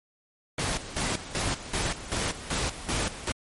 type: noise with tremolo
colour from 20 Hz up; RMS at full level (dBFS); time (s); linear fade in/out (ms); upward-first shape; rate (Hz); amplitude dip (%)
pink; -28; 0.58-3.32; 5; square; 2.6; 75
effects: MP3 48 kbps